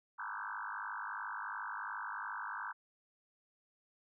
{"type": "tone with frequency modulation", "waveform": "sine", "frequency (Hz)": 1244.5, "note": "D#6", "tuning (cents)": 0, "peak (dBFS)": -39, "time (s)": [0.18, 2.73], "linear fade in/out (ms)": 20, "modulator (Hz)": 51.4, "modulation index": 6.8, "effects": []}